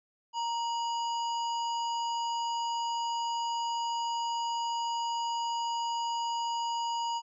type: harmonic tone with a mistuned harmonic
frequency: 970 Hz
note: B5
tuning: 31 cents flat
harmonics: 1 / 3 / 5 / 7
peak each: -30 / -40 / -44 / -47 dBFS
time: 0.33-7.22 s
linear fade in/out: 50 ms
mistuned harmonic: 1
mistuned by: -66 cents
effects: none